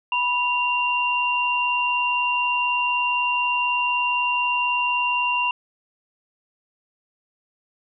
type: tone pair together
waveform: sine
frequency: 981 / 2772 Hz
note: B5 / F7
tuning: -12 / -14 cents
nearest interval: octave + tritone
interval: 1798 cents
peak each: -22 dBFS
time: 0.12-5.51 s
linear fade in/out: 2 ms
effects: none